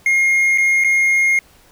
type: tone with dropouts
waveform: triangle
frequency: 2138 Hz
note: C7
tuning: 37 cents sharp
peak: -10 dBFS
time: 0.06-1.39 s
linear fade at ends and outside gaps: 2 ms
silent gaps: 0.577-0.582 / 0.839-0.845 s
effects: pink hiss -50 dBFS RMS until 1.71 s